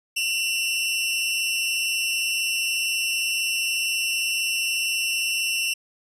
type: tone pair together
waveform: sawtooth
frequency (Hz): 2711 / 2920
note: E7 / F#7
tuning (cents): +48 / -24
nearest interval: minor second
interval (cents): 128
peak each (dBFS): -20 / -26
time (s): 0.16-5.74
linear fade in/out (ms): 10
effects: resampled to 32000 Hz